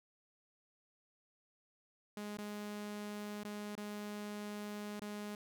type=tone with dropouts; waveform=sawtooth; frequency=207.8 Hz; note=G#3; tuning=1 cent sharp; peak=-38 dBFS; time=2.17-5.35 s; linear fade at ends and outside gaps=2 ms; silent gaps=2.371-2.385 / 3.434-3.448 / 3.753-3.777 / 4.996-5.018 s; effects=none